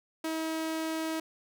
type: tone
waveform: sawtooth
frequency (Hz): 320.3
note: E4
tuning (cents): -50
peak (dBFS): -27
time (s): 0.24-1.2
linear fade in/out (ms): 5
effects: none